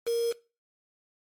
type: tone with quantisation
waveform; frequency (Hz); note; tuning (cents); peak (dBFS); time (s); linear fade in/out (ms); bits
sine; 467; A#4; +3; -24; 0.06-0.33; 20; 6
effects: noise-tail reverb RT60 0.3 s tail -20 dB re dry + MP3 64 kbps